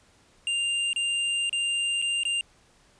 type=tone with dropouts; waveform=square; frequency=2794 Hz; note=F7; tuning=in tune; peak=-25 dBFS; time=0.47-2.41 s; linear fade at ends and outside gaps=1 ms; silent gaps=0.931-0.961 / 1.495-1.528 / 2.017-2.023 / 2.234-2.252 s; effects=pink hiss -60 dBFS RMS until 2.99 s + resampled to 22050 Hz